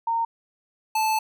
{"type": "tone pair in turn", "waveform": ["sine", "square"], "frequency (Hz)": [919, 874.2], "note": ["A#5", "A5"], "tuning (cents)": [-25, -11], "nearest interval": "minor second", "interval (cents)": 86, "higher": "first", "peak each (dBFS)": -21, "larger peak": "neither", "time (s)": [[0.07, 0.25], [0.95, 1.19]], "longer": "second", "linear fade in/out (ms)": 5, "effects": []}